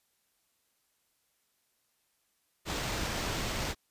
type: noise with sample-and-hold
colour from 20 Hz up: pink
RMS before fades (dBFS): -34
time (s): 2.65-3.75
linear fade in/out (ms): 50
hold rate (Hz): 11025
effects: white hiss -75 dBFS RMS until 3.9 s + resampled to 32000 Hz